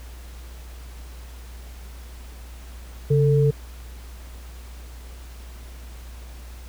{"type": "tone pair together", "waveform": "sine", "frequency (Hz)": [140, 444.5], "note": ["C#3", "A4"], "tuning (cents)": [18, 18], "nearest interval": "octave + minor sixth", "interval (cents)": 2000, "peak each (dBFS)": [-16, -20], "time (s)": [3.1, 3.51], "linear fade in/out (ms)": 10, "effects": ["added 60 Hz sine -37 dBFS peak until 6.68 s", "pink hiss -48 dBFS RMS until 6.68 s"]}